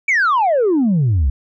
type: exponential sweep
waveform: sine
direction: down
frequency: 2359 to 61.5 Hz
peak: -10 dBFS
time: 0.08-1.3 s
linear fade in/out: 5 ms
effects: tanh soft clip ceiling -10 dBFS